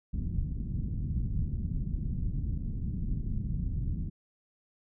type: low-pass noise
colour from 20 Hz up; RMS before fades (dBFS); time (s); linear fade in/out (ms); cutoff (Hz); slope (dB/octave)
pink; -32; 0.13-4.1; 10; 200; 24
effects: none